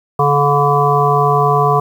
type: harmonic tone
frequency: 143.8 Hz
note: D3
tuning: 36 cents flat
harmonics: 1 / 3 / 5 / 7 / 8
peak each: -16 / -16 / -16 / -16 / -16 dBFS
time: 0.19-1.8 s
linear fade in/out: 5 ms
effects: 7-bit